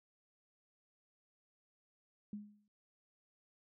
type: tone with exponential decay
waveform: sine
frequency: 207.7 Hz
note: G#3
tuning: in tune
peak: -39 dBFS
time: 2.33-2.68 s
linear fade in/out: 2 ms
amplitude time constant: 76 ms
effects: noise-tail reverb RT60 0.3 s tail -25 dB re dry